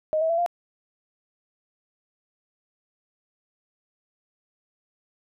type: tone with pitch steps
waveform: sine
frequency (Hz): 622.3 / 646.1 / 670.8 / 696.5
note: D#5 / E5 / E5 / F5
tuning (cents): 0 / -35 / +30 / -5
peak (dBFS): -20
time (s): 0.13-0.462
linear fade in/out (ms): 0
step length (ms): 83
effects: none